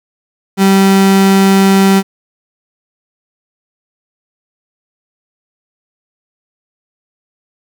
35% pulse tone, 194.1 Hz, G3, 17 cents flat, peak -4 dBFS, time 0.57-2.03 s, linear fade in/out 50 ms, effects 7-bit

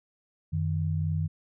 sine tone pair together, 91.89 / 155.56 Hz, F#2 / D#3, -11 / 0 cents, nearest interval major sixth, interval 911 cents, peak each -28 dBFS, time 0.52-1.28 s, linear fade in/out 20 ms, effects none

